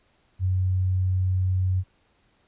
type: tone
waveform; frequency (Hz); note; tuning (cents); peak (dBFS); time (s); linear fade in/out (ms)
sine; 92.8; F#2; +6; -20; 0.39-1.84; 50
effects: pink hiss -65 dBFS RMS until 2.47 s + resampled to 8000 Hz